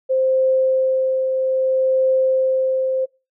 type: tone with tremolo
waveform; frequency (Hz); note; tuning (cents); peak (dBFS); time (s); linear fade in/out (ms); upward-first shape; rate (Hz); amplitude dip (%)
sine; 523.3; C5; 0; -13; 0.09-3.06; 20; triangle; 0.62; 40
effects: noise-tail reverb RT60 0.3 s tail -25 dB re dry